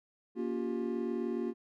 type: chord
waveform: triangle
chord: G half-diminished seventh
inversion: first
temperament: just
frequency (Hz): 235.2 / 282.2 / 352.8 / 392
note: Bb3 / Db4 / F4 / G4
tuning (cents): +16 / +31 / +18 / 0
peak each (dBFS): -34 / -39 / -34 / -37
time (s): 0.35-1.54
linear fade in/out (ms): 50
effects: none